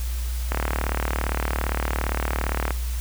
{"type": "click train", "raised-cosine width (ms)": 0.5, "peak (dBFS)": -9, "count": 83, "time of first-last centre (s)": [0.52, 2.707], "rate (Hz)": 37.5, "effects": ["added 60 Hz sine -24 dBFS peak until 3 s", "white hiss -39 dBFS RMS until 3 s"]}